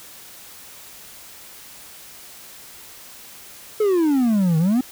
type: exponential two-way sweep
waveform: triangle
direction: down then up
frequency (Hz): 440 to 154.9 to 266.4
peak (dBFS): -13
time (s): 3.8-4.81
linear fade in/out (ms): 5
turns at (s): 4.58
effects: white hiss -42 dBFS RMS until 4.91 s